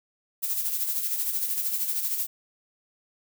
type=noise with tremolo; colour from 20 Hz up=violet; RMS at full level=-26 dBFS; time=0.42-2.27 s; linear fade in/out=20 ms; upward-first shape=sine; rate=13 Hz; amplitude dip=50%; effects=none